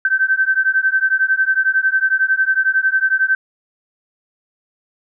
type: beating tone pair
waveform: sine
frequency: 1541 / 1552 Hz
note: G6 / G6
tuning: -30 / -18 cents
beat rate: 11 Hz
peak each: -16 dBFS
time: 0.05-3.35 s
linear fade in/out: 2 ms
effects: none